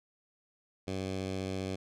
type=tone with notch filter; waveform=10% pulse; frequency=95 Hz; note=F#2; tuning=46 cents sharp; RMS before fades=-36 dBFS; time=0.87-1.76 s; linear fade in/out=10 ms; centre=1400 Hz; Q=1.8; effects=low-pass 7000 Hz 12 dB/octave